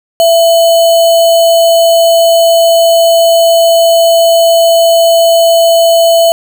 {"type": "tone with sample-and-hold", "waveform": "sine", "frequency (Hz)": 668, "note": "E5", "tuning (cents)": 23, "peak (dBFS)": -3, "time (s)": [0.2, 6.32], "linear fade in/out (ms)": 0, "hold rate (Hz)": 3675, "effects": []}